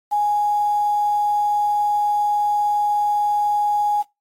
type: tone with quantisation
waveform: sine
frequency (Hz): 830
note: G#5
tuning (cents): -1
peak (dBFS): -16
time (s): 0.11-4.03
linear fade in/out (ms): 20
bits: 7
effects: noise-tail reverb RT60 0.2 s tail -21 dB re dry + AAC 48 kbps